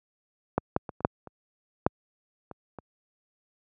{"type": "clicks", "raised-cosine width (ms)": 1, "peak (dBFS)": [-9, -9, -21, -27, -6, -28, -6, -26, -25], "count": 9, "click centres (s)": [0.58, 0.764, 0.892, 1.006, 1.049, 1.273, 1.865, 2.513, 2.787], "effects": ["high-pass 80 Hz 12 dB/octave"]}